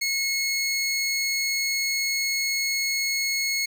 20% pulse tone, 2178 Hz, C#7, 31 cents flat, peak -18 dBFS, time 0.01-3.66 s, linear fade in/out 10 ms, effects none

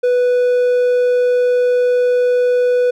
triangle tone, 493.9 Hz, B4, in tune, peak -9 dBFS, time 0.03-2.91 s, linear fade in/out 10 ms, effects none

